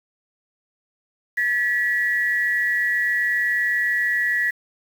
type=tone pair together; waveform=sine; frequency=1726 / 1933.5 Hz; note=A6 / B6; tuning=-34 / -37 cents; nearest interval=major second; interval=197 cents; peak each=-23 / -20 dBFS; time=1.37-4.51 s; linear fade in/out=10 ms; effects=7-bit